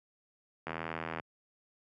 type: click train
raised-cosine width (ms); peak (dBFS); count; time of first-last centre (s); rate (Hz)
0.5; -21; 44; 0.67-1.198; 81.4
effects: high-pass 100 Hz 12 dB/octave